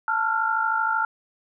sine tone cluster, 886 / 1363 / 1416 Hz, A5 / F6 / F6, +12 / -43 / +23 cents, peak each -25 dBFS, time 0.08-1.05 s, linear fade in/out 2 ms, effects none

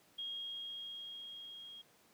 sine tone with level ramp, 3262 Hz, G#7, 32 cents flat, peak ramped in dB -39 to -49 dBFS, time 0.18-1.82 s, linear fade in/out 10 ms, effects pink hiss -67 dBFS RMS until 2.13 s + high-pass 150 Hz 12 dB/octave

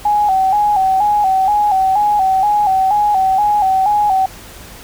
sine tone with vibrato, 797 Hz, G5, 28 cents sharp, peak -10 dBFS, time 0.05-4.26 s, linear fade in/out 5 ms, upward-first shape square, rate 2.1 Hz, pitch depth 76 cents each way, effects added 50 Hz sine -43 dBFS peak until 4.83 s + pink hiss -36 dBFS RMS until 4.83 s

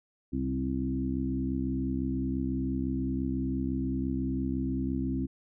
harmonic tone with a mistuned harmonic, 65.9 Hz, C2, 13 cents sharp, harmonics 1 / 2 / 3 / 4 / 5, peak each -35 / -37 / -36 / -31 / -37 dBFS, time 0.32-5.27 s, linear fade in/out 20 ms, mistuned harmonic 3, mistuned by -21 cents, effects none

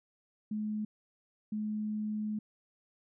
sine tone bursts at uneven times, 213 Hz, G#3, 44 cents sharp, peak -32 dBFS, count 2, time 0.51-0.85 / 1.52-2.39 s, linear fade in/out 5 ms, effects none

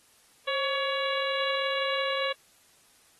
harmonic tone with a mistuned harmonic, 562 Hz, C#5, 24 cents sharp, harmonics 1 / 2 / 3 / 4 / 5 / 6 / 7, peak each -30 / -33 / -35 / -36 / -37 / -38 / -38 dBFS, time 0.47-2.33 s, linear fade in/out 10 ms, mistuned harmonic 1, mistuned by -78 cents, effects white hiss -61 dBFS RMS until 3.19 s + AAC 32 kbps

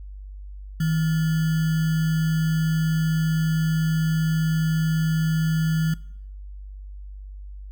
sine tone with sample-and-hold, 160.3 Hz, E3, 48 cents flat, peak -19 dBFS, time 0.8-5.94 s, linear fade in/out 5 ms, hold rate 1575 Hz, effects noise-tail reverb RT60 0.7 s tail -21 dB re dry + added 49 Hz sine -35 dBFS peak until 7.71 s

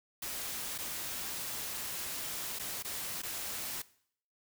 white noise with dropouts, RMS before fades -39 dBFS, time 0.22-3.82 s, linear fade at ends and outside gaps 5 ms, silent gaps 0.78-0.785 / 2.589-2.595 / 2.826-2.846 / 3.22-3.232 s, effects noise-tail reverb RT60 0.6 s tail -19 dB re dry

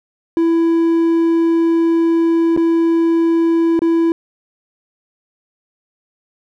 triangle tone with dropouts, 332 Hz, E4, 12 cents sharp, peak -9 dBFS, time 0.37-4.12 s, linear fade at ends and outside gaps 1 ms, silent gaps 2.565-2.574 / 3.792-3.819 s, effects none

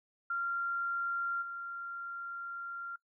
sine tone with level steps, 1384 Hz, F6, 16 cents flat, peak -31 / -38 dBFS, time 0.3-2.96 s, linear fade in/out 5 ms, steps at 1.41 s, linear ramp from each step 20 ms, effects noise-tail reverb RT60 0.1 s tail -22 dB re dry

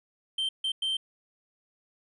triangle tone bursts at uneven times, 3128 Hz, G7, 4 cents flat, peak -25 dBFS, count 3, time 0.38-0.49 / 0.64-0.72 / 0.82-0.97 s, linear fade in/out 5 ms, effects resampled to 24000 Hz

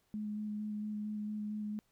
sine tone with vibrato, 211 Hz, G#3, 28 cents sharp, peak -36 dBFS, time 0.14-1.79 s, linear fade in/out 0 ms, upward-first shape square, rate 4.4 Hz, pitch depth 10 cents each way, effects pink hiss -75 dBFS RMS until 1.91 s

